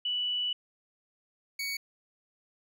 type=tone pair in turn; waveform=sine / 25% pulse; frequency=2960 / 2239 Hz; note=F#7 / C#7; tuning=0 / +17 cents; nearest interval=perfect fourth; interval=483 cents; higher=first; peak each=-28 dBFS; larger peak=neither; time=0.05-0.53 / 1.59-1.77 s; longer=first; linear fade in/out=5 ms; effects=none